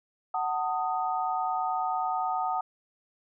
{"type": "chord", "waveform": "sine", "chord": "D# diminished", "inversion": "first", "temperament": "just", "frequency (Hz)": [746.7, 896, 1244.5], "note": ["F#5", "A5", "D#6"], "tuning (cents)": [16, 31, 0], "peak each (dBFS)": [-29, -32, -32], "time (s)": [0.34, 2.61], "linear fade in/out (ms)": 5, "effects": []}